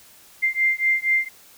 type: beating tone pair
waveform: sine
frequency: 2093 / 2097.2 Hz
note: C7 / C7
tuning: 0 / +3 cents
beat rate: 4.2 Hz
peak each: -21 dBFS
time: 0.42-1.29 s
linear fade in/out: 20 ms
effects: white hiss -50 dBFS RMS until 1.57 s